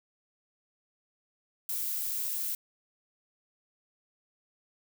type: noise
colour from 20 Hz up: violet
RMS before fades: -33 dBFS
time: 1.69-2.55 s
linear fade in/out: 2 ms
effects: none

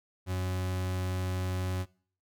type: tone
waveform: 40% pulse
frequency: 92.2 Hz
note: F#2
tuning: 6 cents flat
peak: -29 dBFS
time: 0.26-1.86 s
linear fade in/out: 50 ms
effects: noise-tail reverb RT60 0.5 s tail -23 dB re dry

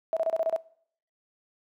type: tone bursts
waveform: sine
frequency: 651 Hz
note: E5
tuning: 22 cents flat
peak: -22 dBFS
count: 7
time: 0.13-0.562 s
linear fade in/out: 0 ms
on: 36 ms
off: 30 ms
effects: noise-tail reverb RT60 0.6 s tail -22 dB re dry + high-pass 400 Hz 12 dB/octave

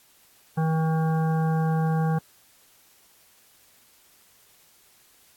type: harmonic tone with a mistuned harmonic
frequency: 160 Hz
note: D#3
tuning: 49 cents sharp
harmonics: 1 / 3 / 5 / 7 / 9 / 10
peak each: -21 / -33 / -31 / -39 / -43 / -42 dBFS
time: 0.57-2.19 s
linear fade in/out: 10 ms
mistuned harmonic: 9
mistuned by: -25 cents
effects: white hiss -58 dBFS RMS until 5.36 s + AAC 64 kbps

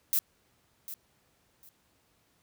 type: noise with echo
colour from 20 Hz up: violet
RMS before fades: -26 dBFS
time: 0.13-0.19 s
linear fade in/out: 0 ms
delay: 750 ms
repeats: 2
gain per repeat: -14 dB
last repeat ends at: 1.69 s
effects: pink hiss -69 dBFS RMS until 2.42 s + high-pass 60 Hz 12 dB/octave

